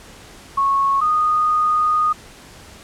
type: tone pair in turn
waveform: sine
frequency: 1100 / 1234.7 Hz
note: C#6 / D#6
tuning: -14 / -14 cents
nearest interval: major second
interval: 200 cents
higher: second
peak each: -14 dBFS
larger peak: neither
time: 0.57-1.01 / 1.01-2.13 s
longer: second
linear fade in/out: 10 ms
effects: pink hiss -42 dBFS RMS until 2.83 s + low-pass 10000 Hz 12 dB/octave